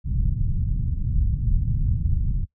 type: low-pass noise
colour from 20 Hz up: pink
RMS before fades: -22 dBFS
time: 0.04-2.46 s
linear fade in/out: 50 ms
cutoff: 140 Hz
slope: 24 dB/octave
effects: noise-tail reverb RT60 0.1 s tail -18 dB re dry